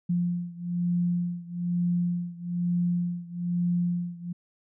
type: beating tone pair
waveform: sine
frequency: 174.61 / 175.71 Hz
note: F3 / F3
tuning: 0 / +11 cents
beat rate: 1.1 Hz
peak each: -27 / -29 dBFS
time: 0.09-4.33 s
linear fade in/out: 10 ms
effects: none